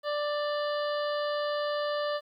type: harmonic tone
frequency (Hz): 589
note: D5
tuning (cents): +5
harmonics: 1 / 2 / 3 / 5 / 6 / 7 / 8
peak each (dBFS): -29 / -35 / -39 / -43 / -45 / -46 / -47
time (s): 0.03-2.21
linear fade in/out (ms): 50
effects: 11-bit